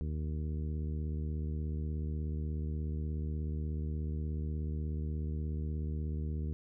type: harmonic tone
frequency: 76.6 Hz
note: D#2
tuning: 27 cents flat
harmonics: 1 / 2 / 3 / 4 / 5 / 6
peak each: -34 / -40 / -45 / -50 / -51 / -55 dBFS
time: 0.01-6.53 s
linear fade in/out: 0 ms
effects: none